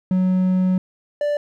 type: tone pair in turn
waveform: triangle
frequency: 185 / 586.2 Hz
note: F#3 / D5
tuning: 0 / -3 cents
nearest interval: octave + minor sixth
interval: 1997 cents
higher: second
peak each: -13 / -16 dBFS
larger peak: first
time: 0.11-0.78 / 1.21-1.37 s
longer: first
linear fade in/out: 2 ms
effects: none